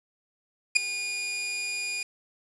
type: tone with ADSR envelope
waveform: sawtooth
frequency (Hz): 2439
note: D#7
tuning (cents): -35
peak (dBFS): -10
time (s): 0.75-2.03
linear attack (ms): 16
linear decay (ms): 6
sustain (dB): -16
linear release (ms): 4
effects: resampled to 24000 Hz + 7-bit